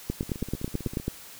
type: two click trains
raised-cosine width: 3 ms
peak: -14 / -24 dBFS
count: 10 / 13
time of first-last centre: 0.1-1.08 / 0.23-0.999 s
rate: 9.18 / 15.6 Hz
effects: white hiss -46 dBFS RMS until 1.39 s